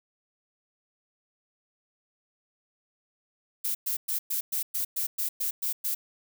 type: noise bursts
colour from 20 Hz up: violet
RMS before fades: -29 dBFS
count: 11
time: 3.64-5.95 s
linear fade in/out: 10 ms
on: 110 ms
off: 110 ms
effects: none